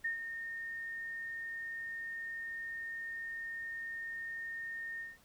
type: tone with ADSR envelope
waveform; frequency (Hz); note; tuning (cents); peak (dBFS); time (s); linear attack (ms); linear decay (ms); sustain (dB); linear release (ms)
sine; 1833; A#6; -30; -31; 0.04-5.18; 11; 120; -8; 180
effects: pink hiss -65 dBFS RMS until 5.24 s